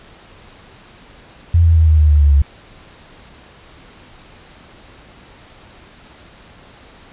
sine tone with pitch steps, 84.7 / 82.48 / 80.32 / 78.21 / 76.16 / 74.16 / 72.22 / 70.32 Hz, E2 / E2 / E2 / D#2 / D#2 / D2 / D2 / C#2, +48 / +2 / -44 / +10 / -36 / +17 / -28 / +25 cents, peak -7 dBFS, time 1.54-2.42 s, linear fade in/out 5 ms, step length 110 ms, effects pink hiss -43 dBFS RMS until 7.12 s + resampled to 8000 Hz

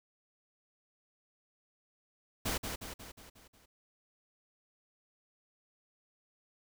pink noise with echo, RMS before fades -34 dBFS, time 2.45-2.58 s, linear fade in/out 10 ms, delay 180 ms, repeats 6, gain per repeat -5 dB, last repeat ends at 3.66 s, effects none

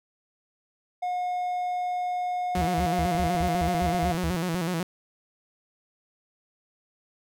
triangle tone with pitch glide, 721 to 704.9 Hz, F#5 to F5, -45 to +16 cents, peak -24 dBFS, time 1.02-4.13 s, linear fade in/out 10 ms, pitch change -39 cents, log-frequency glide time 2.54-3.08 s
sawtooth tone with vibrato, 172.9 Hz, F3, 17 cents flat, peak -22 dBFS, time 2.55-4.83 s, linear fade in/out 2 ms, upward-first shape square, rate 8 Hz, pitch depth 90 cents each way
triangle tone bursts, 73.42 Hz, D2, in tune, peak -26 dBFS, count 9, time 2.57-4.312 s, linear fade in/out 0 ms, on 78 ms, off 130 ms
click train, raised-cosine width 5 ms, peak -27 dBFS, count 8, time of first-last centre 3.15-4.544 s, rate 5.02 Hz
effects none

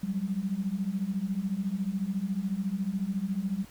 sine beating tone pair, 185 / 199 Hz, F#3 / G3, 0 / +26 cents, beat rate 14 Hz, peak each -32 / -30 dBFS, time 0.03-3.65 s, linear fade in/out 5 ms, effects pink hiss -54 dBFS RMS until 3.7 s

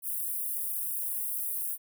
white high-pass noise, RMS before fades -33 dBFS, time 0.02-1.78 s, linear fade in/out 50 ms, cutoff 9500 Hz, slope 48 dB/octave, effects none

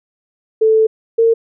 sine tone pair in turn, 440 / 456.4 Hz, A4 / A#4, 0 / -37 cents, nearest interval minor second, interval 63 cents, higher second, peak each -8 dBFS, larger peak neither, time 0.61-0.87 / 1.18-1.34 s, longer first, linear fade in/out 10 ms, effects none

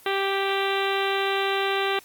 harmonic tone, 392 Hz, G4, in tune, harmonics 1 / 2 / 3 / 4 / 5 / 6 / 7 / 8 / 9 / 10, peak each -26 / -29 / -31 / -32 / -33 / -34 / -34 / -35 / -36 / -36 dBFS, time 0.06-1.99 s, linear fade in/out 2 ms, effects white hiss -51 dBFS RMS until 2.04 s + Opus 32 kbps

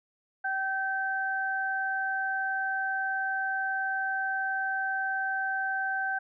sine tone pair together, 768.5 / 1550 Hz, G5 / G6, -35 / -20 cents, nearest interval octave, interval 1215 cents, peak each -32 / -29 dBFS, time 0.44-6.19 s, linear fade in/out 10 ms, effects none

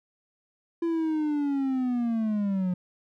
triangle linear sweep, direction down, 338.7 to 177.8 Hz, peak -22 dBFS, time 0.82-2.74 s, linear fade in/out 5 ms, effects none

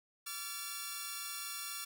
5% pulse tone cluster, 1152 / 1371 / 1740 Hz, D6 / F6 / A6, -34 / -32 / -20 cents, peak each -33 / -31 / -37 dBFS, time 0.26-1.85 s, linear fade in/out 10 ms, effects none

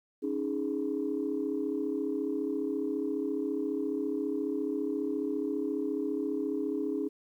sine chord, C# suspended second, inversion none, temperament just, 277.2 / 311.8 / 415.8 Hz, C#4 / D#4 / G#4, 0 / +4 / +2 cents, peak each -33 dBFS, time 0.22-7.09 s, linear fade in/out 20 ms, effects tanh soft clip ceiling -21 dBFS + 11-bit

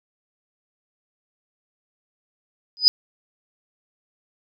sine tone with exponential growth, 4981 Hz, D#8, 1 cent sharp, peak -5 dBFS, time 2.77-2.88 s, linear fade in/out 0 ms, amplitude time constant 23 ms, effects none

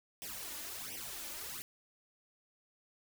white noise with flanger, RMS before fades -44 dBFS, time 0.22-1.62 s, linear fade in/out 0 ms, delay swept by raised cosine 0.35 to 3.45 ms, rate 1.4 Hz, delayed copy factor +0.95, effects none

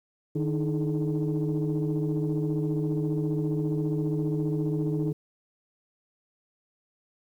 sine tone cluster, 153.6 / 302.2 / 317 / 427.1 Hz, D#3 / D4 / D#4 / G#4, -22 / +50 / +32 / +48 cents, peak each -26 / -31 / -31 / -32 dBFS, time 0.35-5.13 s, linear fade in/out 10 ms, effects tanh soft clip ceiling -19 dBFS + 10-bit

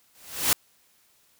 white noise with exponential growth, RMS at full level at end -18 dBFS, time 0.15-0.53 s, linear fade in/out 1 ms, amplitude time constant 82 ms, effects white hiss -63 dBFS RMS until 1.39 s

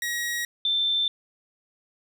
sawtooth / sine tone pair in turn, 1900 / 3554 Hz, A#6 / A7, +33 / +17 cents, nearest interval major seventh, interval 1084 cents, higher second, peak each -23 / -21 dBFS, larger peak second, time 0.02-0.45 / 0.65-1.08 s, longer neither, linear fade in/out 2 ms, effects none

